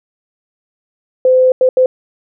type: tone bursts at uneven times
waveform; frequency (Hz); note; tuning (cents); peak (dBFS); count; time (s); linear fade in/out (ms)
sine; 513; C5; -34; -6; 3; 1.25-1.52 / 1.61-1.69 / 1.77-1.86; 2
effects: none